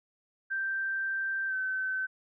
sine tone with pitch glide, 1568 to 1530.4 Hz, G6 to G6, 0 to -42 cents, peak -29 dBFS, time 0.5-2.07 s, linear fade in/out 20 ms, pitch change -42 cents, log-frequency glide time 1.48-1.54 s, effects none

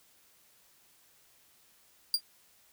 40% pulse tone with exponential decay, 4774 Hz, D8, 28 cents sharp, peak -19 dBFS, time 2.14-2.21 s, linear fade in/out 2 ms, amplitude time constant 15 ms, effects white hiss -64 dBFS RMS until 2.72 s

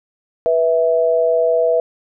sine tone pair together, 489.7 / 655 Hz, B4 / E5, -15 / -11 cents, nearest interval perfect fourth, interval 504 cents, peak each -15 dBFS, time 0.46-1.8 s, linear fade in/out 0 ms, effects none

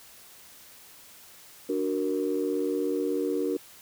sine chord, D augmented, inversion none, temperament equal, 293.7 / 370 / 466.2 Hz, D4 / F#4 / A#4, 0 / 0 / 0 cents, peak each -29 dBFS, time 1.69-3.57 s, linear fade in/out 5 ms, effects tanh soft clip ceiling -17 dBFS + white hiss -51 dBFS RMS until 3.81 s

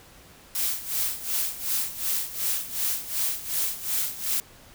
blue noise with tremolo, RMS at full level -25 dBFS, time 0.55-4.4 s, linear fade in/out 0 ms, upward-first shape sine, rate 2.7 Hz, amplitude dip 80%, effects pink hiss -51 dBFS RMS until 4.74 s

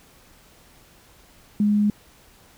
sine tone, 207.7 Hz, G#3, in tune, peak -16 dBFS, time 1.6-1.9 s, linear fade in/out 2 ms, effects pink hiss -53 dBFS RMS until 2.57 s

